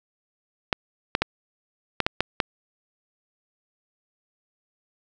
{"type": "clicks", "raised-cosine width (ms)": 0.3, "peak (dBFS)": -4, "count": 7, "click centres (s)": [0.728, 1.151, 1.22, 2.003, 2.065, 2.206, 2.402], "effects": []}